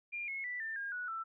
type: tone with pitch steps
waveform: sine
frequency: 2400 / 2176 / 1972.1 / 1787.6 / 1620.4 / 1468.9 / 1331.5 Hz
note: D7 / C#7 / B6 / A6 / G#6 / F#6 / E6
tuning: +37 / -33 / -3 / +27 / -43 / -13 / +17 cents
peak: -37 dBFS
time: 0.12-1.24 s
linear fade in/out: 20 ms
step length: 160 ms
effects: none